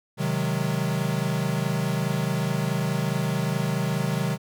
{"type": "chord", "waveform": "square", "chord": "Ab dominant seventh", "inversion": "first", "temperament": "equal", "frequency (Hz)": [130.81, 155.56, 185, 207.7], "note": ["C3", "Eb3", "Gb3", "Ab3"], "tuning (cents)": [0, 0, 0, 0], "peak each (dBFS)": [-29, -28, -30, -34], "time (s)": [0.17, 4.38], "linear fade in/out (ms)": 50, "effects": []}